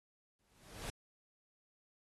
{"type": "noise with exponential growth", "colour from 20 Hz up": "pink", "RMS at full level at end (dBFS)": -42, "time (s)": [0.39, 0.9], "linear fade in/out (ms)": 0, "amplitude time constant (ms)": 110, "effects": ["AAC 32 kbps"]}